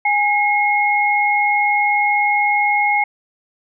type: tone pair together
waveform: sine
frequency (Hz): 825 / 2158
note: G#5 / C#7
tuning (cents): -12 / -47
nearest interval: octave + perfect fourth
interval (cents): 1665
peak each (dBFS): -16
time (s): 0.05-3.04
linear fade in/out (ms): 5
effects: none